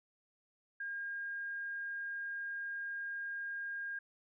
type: tone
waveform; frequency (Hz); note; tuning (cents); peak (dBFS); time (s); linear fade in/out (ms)
sine; 1616; G#6; -48; -38; 0.8-3.99; 5
effects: none